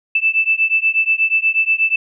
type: beating tone pair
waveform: sine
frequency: 2637 / 2645.3 Hz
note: E7 / E7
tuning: 0 / +5 cents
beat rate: 8.3 Hz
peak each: -16 dBFS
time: 0.15-1.96 s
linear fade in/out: 5 ms
effects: none